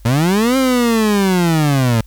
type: linear two-way sweep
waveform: 30% pulse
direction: up then down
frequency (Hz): 109.3 to 267.9 to 109.3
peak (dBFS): -9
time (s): 0.05-2.01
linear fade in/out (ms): 5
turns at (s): 0.57
effects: added 50 Hz sine -37 dBFS peak until 2.06 s + white hiss -54 dBFS RMS until 2.06 s